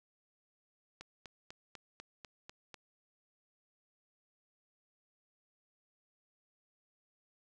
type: click train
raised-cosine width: 0.2 ms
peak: -30 dBFS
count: 8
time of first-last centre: 1.01-2.743 s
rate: 4.04 Hz
effects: none